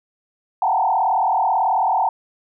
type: tone with frequency modulation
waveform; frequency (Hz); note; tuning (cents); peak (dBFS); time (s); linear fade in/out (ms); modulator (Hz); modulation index
sine; 828; G#5; -5; -15; 0.62-2.09; 2; 38.3; 2.9
effects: none